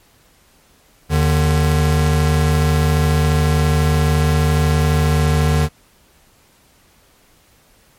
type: tone pair together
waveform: square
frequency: 79 / 150.82 Hz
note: D#2 / D3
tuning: +27 / +46 cents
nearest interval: major seventh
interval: 1119 cents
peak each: -16 dBFS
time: 1.09-5.69 s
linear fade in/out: 50 ms
effects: pink hiss -53 dBFS RMS until 7.98 s + MP3 64 kbps